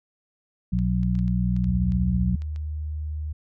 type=harmonic tone; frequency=60.9 Hz; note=B1; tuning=24 cents flat; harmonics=1 / 2 / 3; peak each=-25 / -26 / -23 dBFS; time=0.72-2.36 s; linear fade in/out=10 ms
type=clicks; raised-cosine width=0.2 ms; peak=-31 dBFS; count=10; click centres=0.789 / 1.032 / 1.153 / 1.19 / 1.28 / 1.565 / 1.643 / 1.921 / 2.42 / 2.561 s
type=tone; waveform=sine; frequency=76.1 Hz; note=D#2; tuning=38 cents flat; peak=-27 dBFS; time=1.65-3.33 s; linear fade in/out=10 ms
effects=none